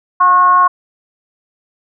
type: tone with frequency modulation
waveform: sine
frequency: 1088 Hz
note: C#6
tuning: 33 cents flat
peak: -6 dBFS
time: 0.2-0.68 s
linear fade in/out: 10 ms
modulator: 370 Hz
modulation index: 0.43
effects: none